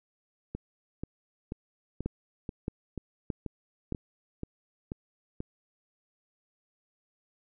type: two click trains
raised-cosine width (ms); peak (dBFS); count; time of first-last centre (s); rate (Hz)
3; -22 / -18; 11 / 4; 0.55-5.404 / 2.06-3.923; 2.06 / 1.61
effects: none